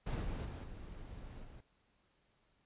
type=noise with level steps; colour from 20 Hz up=brown; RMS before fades=-36 / -40 / -44 / -49 / -53 dBFS; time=0.06-1.61 s; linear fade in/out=10 ms; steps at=0.21 / 0.44 / 0.63 / 1.43 s; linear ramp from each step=20 ms; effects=pink hiss -75 dBFS RMS until 2.65 s + resampled to 8000 Hz